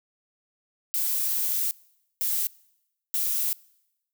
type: noise bursts at uneven times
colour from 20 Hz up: violet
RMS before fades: -26 dBFS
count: 3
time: 0.94-1.71 / 2.21-2.47 / 3.14-3.53 s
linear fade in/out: 0 ms
effects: noise-tail reverb RT60 0.9 s tail -24 dB re dry